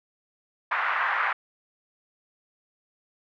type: band-pass noise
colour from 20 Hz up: pink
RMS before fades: -26 dBFS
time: 0.71-1.33 s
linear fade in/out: 5 ms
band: 990 to 1900 Hz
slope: 24 dB/octave
effects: none